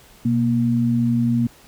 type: tone pair together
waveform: sine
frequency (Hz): 123.69 / 235.4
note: B2 / A#3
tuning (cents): +3 / +17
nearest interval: major seventh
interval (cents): 1114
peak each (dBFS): -21 / -17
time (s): 0.25-1.47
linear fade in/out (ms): 5
effects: pink hiss -49 dBFS RMS until 1.67 s